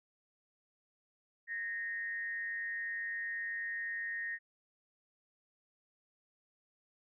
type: tone with frequency modulation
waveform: sine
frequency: 1851 Hz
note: A#6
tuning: 13 cents flat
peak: -36 dBFS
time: 1.47-4.39 s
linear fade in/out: 50 ms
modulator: 176 Hz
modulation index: 0.41
effects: none